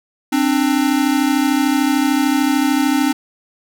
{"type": "tone pair together", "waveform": "square", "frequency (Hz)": [264.6, 298], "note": ["C4", "D4"], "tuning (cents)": [20, 25], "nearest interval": "major second", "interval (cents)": 205, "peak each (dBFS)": -17, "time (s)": [0.32, 3.13], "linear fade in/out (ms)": 10, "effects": []}